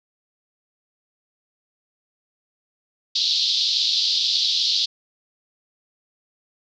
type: band-pass noise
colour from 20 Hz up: pink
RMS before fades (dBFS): -21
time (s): 3.15-4.86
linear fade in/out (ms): 10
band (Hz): 3500 to 4900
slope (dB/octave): 48
effects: none